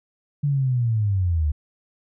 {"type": "linear sweep", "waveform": "sine", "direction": "down", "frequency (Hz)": [146.83, 71.7], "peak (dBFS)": -18, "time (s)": [0.43, 1.52], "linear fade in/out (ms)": 10, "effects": []}